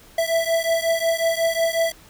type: beating tone pair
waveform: square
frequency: 659.3 / 664.8 Hz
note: E5 / E5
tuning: 0 / +15 cents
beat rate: 5.5 Hz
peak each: -22 / -23 dBFS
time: 0.18-1.92 s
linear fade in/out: 5 ms
effects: pink hiss -49 dBFS RMS until 2.09 s